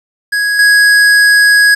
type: tone with level steps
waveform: square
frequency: 1661 Hz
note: G#6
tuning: in tune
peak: -11 / -5 dBFS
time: 0.32-1.75 s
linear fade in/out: 10 ms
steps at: 0.59 s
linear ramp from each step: 2 ms
effects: low-pass 10000 Hz 12 dB/octave + 7-bit